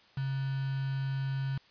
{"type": "tone with quantisation", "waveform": "sine", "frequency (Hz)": 135, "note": "C#3", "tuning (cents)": -45, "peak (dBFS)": -30, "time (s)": [0.17, 1.58], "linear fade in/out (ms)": 5, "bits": 7, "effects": ["white hiss -61 dBFS RMS until 1.7 s", "resampled to 11025 Hz"]}